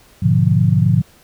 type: chord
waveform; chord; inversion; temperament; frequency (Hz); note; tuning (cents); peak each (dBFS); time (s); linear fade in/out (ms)
sine; G# diminished seventh; none; equal; 103.83 / 123.47 / 146.83 / 174.61; G#2 / B2 / D3 / F3; 0 / 0 / 0 / 0; -16; 0.22-1.02; 10
effects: pink hiss -49 dBFS RMS until 1.23 s